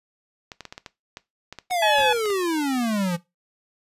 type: clicks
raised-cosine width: 0.2 ms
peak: -19 dBFS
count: 12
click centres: 0.518 / 0.607 / 0.653 / 0.725 / 0.779 / 0.862 / 1.171 / 1.526 / 1.587 / 1.709 / 2.257 / 2.303 s
type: exponential sweep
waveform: square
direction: down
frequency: 747 to 168.3 Hz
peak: -22 dBFS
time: 1.7-3.17 s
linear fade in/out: 20 ms
type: harmonic tone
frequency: 851 Hz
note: G#5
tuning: 42 cents sharp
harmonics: 1 / 2 / 3 / 4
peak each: -20 / -24 / -27 / -25 dBFS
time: 1.82-2.13 s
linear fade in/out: 5 ms
type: noise with exponential decay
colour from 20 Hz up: pink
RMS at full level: -37 dBFS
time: 1.98-2.49 s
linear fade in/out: 1 ms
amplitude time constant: 110 ms
effects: noise-tail reverb RT60 0.2 s tail -18 dB re dry + resampled to 32000 Hz